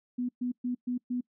sine tone bursts, 246.9 Hz, B3, in tune, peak -28 dBFS, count 5, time 0.18-1.21 s, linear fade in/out 10 ms, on 110 ms, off 120 ms, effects noise-tail reverb RT60 0.1 s tail -24 dB re dry

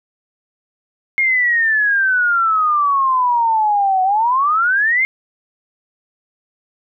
sine exponential two-way sweep, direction down then up, 2155 to 740 to 2155 Hz, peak -12 dBFS, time 1.18-5.05 s, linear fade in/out 0 ms, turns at 4.03 s, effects none

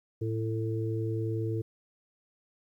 harmonic tone, 111.3 Hz, A2, 20 cents sharp, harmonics 1 / 3 / 4, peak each -30 / -35 / -36 dBFS, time 0.21-1.62 s, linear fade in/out 10 ms, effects 11-bit

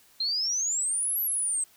sine exponential two-way sweep, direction up then down, 4110 to 11940 to 8090 Hz, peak -25 dBFS, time 0.2-1.64 s, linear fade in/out 5 ms, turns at 1.21 s, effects white hiss -59 dBFS RMS until 1.76 s

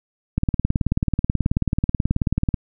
click train, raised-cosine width 5 ms, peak -6 dBFS, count 41, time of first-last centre 0.38-2.542 s, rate 18.5 Hz, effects none

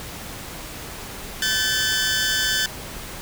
15% pulse tone pair together, 1531 / 1746.6 Hz, G6 / A6, -41 / -13 cents, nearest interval major second, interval 228 cents, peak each -16 dBFS, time 1.42-2.66 s, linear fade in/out 2 ms, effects pink hiss -35 dBFS RMS until 3.21 s

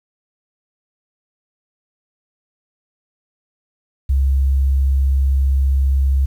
sine tone, 67.6 Hz, C#2, 43 cents flat, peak -12 dBFS, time 4.09-6.26 s, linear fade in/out 10 ms, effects 8-bit

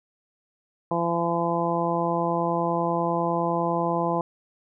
harmonic tone, 169.8 Hz, F3, 48 cents flat, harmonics 1 / 2 / 3 / 4 / 5 / 6, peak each -29 / -29 / -29 / -29 / -29 / -29 dBFS, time 0.91-4.21 s, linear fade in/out 2 ms, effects none

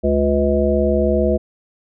harmonic tone with a mistuned harmonic, 71.1 Hz, C#2, 45 cents sharp, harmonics 1 / 3 / 5 / 7 / 9, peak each -20 / -20 / -20 / -20 / -20 dBFS, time 0.03-1.38 s, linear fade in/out 20 ms, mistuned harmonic 9, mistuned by -18 cents, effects none

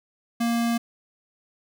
square tone, 233.7 Hz, A#3, 5 cents sharp, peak -22 dBFS, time 0.4-0.78 s, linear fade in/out 10 ms, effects none

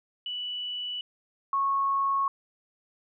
sine tone pair in turn, 2960 / 1099.5 Hz, F#7 / C#6, 0 / -14 cents, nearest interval octave + perfect fourth, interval 1714 cents, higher first, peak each -31 / -23 dBFS, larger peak second, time 0.26-1.01 / 1.53-2.28 s, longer neither, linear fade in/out 2 ms, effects none

